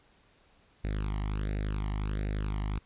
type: tone with flanger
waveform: sawtooth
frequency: 51.4 Hz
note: G#1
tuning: 17 cents flat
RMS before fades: -32 dBFS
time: 0.84-2.79 s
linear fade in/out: 5 ms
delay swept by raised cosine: 0.47 to 1 ms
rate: 1.4 Hz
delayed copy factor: +0.8
effects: pink hiss -64 dBFS RMS until 2.85 s + resampled to 8000 Hz